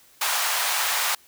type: high-pass noise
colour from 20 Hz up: pink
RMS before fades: -24 dBFS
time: 0.21-1.15 s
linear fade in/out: 5 ms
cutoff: 790 Hz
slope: 24 dB/octave
effects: white hiss -55 dBFS RMS until 1.27 s